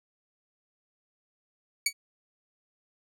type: tone with exponential decay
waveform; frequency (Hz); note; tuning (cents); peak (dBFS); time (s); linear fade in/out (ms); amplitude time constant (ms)
15% pulse; 2260; C#7; +33; -13; 1.86-1.93; 5; 15
effects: none